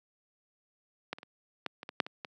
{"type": "clicks", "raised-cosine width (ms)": 0.3, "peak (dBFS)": [-18, -30, -30, -16, -25, -23, -8, -25, -23], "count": 9, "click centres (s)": [1.13, 1.185, 1.231, 1.663, 1.831, 1.891, 2.002, 2.065, 2.248], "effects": ["high-pass 200 Hz 12 dB/octave"]}